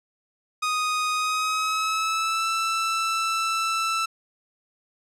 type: tone with pitch glide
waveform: sawtooth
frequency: 1244.5 to 1326.1 Hz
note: D#6 to E6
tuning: 0 to +10 cents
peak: -19 dBFS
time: 0.62-4.06 s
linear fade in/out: 10 ms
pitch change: +110 cents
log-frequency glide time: 1.13-2.47 s
effects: low-pass 9000 Hz 12 dB/octave